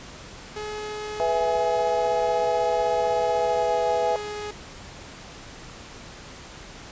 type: tone with pitch glide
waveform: sawtooth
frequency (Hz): 423.3 to 418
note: G#4 to G#4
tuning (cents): +33 to +11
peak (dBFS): -27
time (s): 0.56-4.51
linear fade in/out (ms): 5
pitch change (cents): -22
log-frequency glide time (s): 3.35-3.78
type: chord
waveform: sine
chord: E major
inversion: second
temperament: equal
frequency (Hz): 493.9 / 659.3 / 830.6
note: B4 / E5 / G#5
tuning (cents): 0 / 0 / 0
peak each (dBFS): -25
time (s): 1.2-4.16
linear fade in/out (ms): 0
effects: pink hiss -42 dBFS RMS until 6.91 s + resampled to 16000 Hz